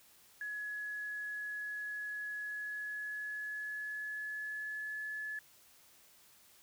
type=tone with pitch glide; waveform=sine; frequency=1689 to 1715.5 Hz; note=G#6 to A6; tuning=+29 to -44 cents; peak=-38 dBFS; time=0.41-5.39 s; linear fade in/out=2 ms; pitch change=+27 cents; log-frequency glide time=2.36-5.06 s; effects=white hiss -63 dBFS RMS until 6.62 s